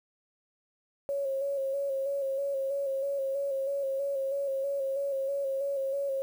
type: tone with vibrato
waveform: sine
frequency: 549 Hz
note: C#5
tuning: 17 cents flat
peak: -28 dBFS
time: 1.09-6.22 s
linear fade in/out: 0 ms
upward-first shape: square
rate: 3.1 Hz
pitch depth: 31 cents each way
effects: 9-bit